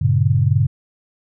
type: chord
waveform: sine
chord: G diminished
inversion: none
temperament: just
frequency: 98 / 117.6 / 141.12 Hz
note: G2 / Bb2 / Db3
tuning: 0 / +16 / +31 cents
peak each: -17 dBFS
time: 0.01-0.67 s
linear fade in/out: 10 ms
effects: none